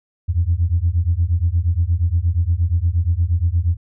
sine beating tone pair, 81.6 / 90.1 Hz, E2 / F#2, -17 / -45 cents, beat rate 8.5 Hz, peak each -17 / -17 dBFS, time 0.28-3.77 s, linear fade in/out 20 ms, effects tanh soft clip ceiling -7 dBFS

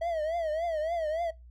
triangle tone with vibrato, 647 Hz, E5, 32 cents flat, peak -26 dBFS, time 0.01-1.31 s, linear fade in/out 10 ms, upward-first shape triangle, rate 3.5 Hz, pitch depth 140 cents each way, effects noise-tail reverb RT60 0.2 s tail -21 dB re dry + added 60 Hz sine -48 dBFS peak until 1.5 s

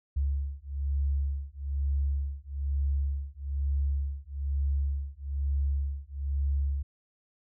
sine beating tone pair, 69.3 / 70.4 Hz, C#2 / C#2, 0 / +27 cents, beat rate 1.1 Hz, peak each -30 dBFS, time 0.16-6.83 s, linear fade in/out 10 ms, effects none

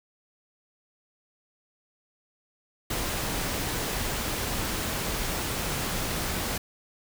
pink noise, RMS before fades -30 dBFS, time 2.9-6.58 s, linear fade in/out 5 ms, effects none

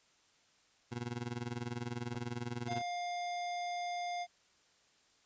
20% pulse tone with tremolo, 120.2 Hz, B2, 46 cents flat, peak -30 dBFS, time 0.91-2.82 s, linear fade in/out 20 ms, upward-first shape sine, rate 20 Hz, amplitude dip 85%
clicks, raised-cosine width 1 ms, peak -37 dBFS, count 2, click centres 2.146 / 2.157 s
square tone, 705 Hz, F5, 16 cents sharp, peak -37 dBFS, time 2.66-4.27 s, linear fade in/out 50 ms
effects white hiss -69 dBFS RMS until 5.25 s + resampled to 16000 Hz

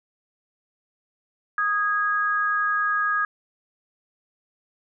sine tone pair together, 1244.5 / 1648.2 Hz, D#6 / G#6, 0 / -14 cents, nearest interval perfect fourth, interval 486 cents, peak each -23 dBFS, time 1.58-3.25 s, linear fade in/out 2 ms, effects none

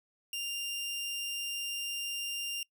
sawtooth tone, 2794 Hz, F7, in tune, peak -31 dBFS, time 0.33-2.63 s, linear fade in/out 2 ms, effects noise-tail reverb RT60 0.1 s tail -24 dB re dry

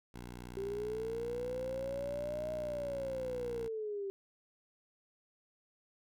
10% pulse tone, 60.5 Hz, B1, 35 cents flat, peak -37 dBFS, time 0.14-3.68 s, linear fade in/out 5 ms
sine linear two-way sweep, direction up then down, 388.1 to 622.3 to 388.1 Hz, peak -36 dBFS, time 0.57-4.1 s, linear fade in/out 0 ms, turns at 2.52 s
effects none

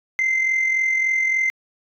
sine tone with amplitude modulation, 2078 Hz, C7, 12 cents flat, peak -13 dBFS, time 0.19-1.5 s, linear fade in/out 0 ms, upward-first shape sine, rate 43.5 Hz, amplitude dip 55%, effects tanh soft clip ceiling -14 dBFS

